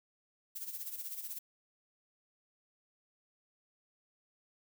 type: noise with tremolo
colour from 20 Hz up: violet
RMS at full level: -40 dBFS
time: 0.55-1.39 s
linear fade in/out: 10 ms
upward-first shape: sine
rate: 16 Hz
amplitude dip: 65%
effects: none